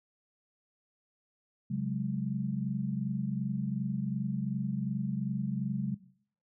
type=chord; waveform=sine; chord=C# suspended fourth; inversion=none; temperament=equal with one note detuned; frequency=135.5 / 185 / 207.7 Hz; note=C#3 / F#3 / G#3; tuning=-39 / 0 / 0 cents; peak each=-34 dBFS; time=1.7-5.95 s; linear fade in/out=10 ms; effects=noise-tail reverb RT60 0.6 s tail -18 dB re dry